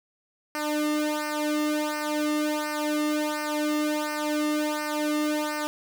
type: tone with flanger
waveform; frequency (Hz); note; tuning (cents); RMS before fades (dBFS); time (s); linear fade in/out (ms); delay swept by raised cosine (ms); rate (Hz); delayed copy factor
sawtooth; 301.1; D4; +43; -27; 0.55-5.67; 0; 0.28 to 1.28; 1.4; -0.95
effects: none